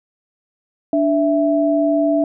sine tone pair together, 293.1 / 660 Hz, D4 / E5, -3 / +2 cents, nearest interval octave + major second, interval 1405 cents, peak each -16 dBFS, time 0.93-2.24 s, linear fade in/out 2 ms, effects none

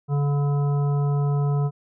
harmonic tone, 143.3 Hz, D3, 42 cents flat, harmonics 1 / 3 / 5 / 7 / 9, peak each -19 / -32 / -36 / -39 / -41 dBFS, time 0.08-1.71 s, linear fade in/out 50 ms, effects none

